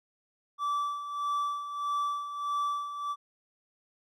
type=tone with tremolo; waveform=triangle; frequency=1160 Hz; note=D6; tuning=22 cents flat; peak=-25 dBFS; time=0.58-3.16 s; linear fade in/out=50 ms; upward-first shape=sine; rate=1.6 Hz; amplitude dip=65%; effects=none